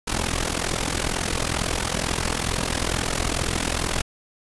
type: noise with amplitude modulation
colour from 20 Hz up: pink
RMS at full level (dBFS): -21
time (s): 0.07-4.02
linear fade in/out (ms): 10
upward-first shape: sine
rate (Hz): 42.2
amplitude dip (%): 85
effects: resampled to 24000 Hz